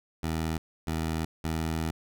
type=tone bursts at uneven times; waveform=15% pulse; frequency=80.4 Hz; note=E2; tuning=43 cents flat; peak=-22 dBFS; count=3; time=0.23-0.58 / 0.87-1.25 / 1.44-1.91 s; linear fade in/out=5 ms; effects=none